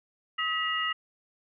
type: tone cluster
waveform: sine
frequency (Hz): 1271 / 1948 / 2841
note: D#6 / B6 / F7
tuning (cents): +36 / -24 / +29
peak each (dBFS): -31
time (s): 0.38-0.93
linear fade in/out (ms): 10
effects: none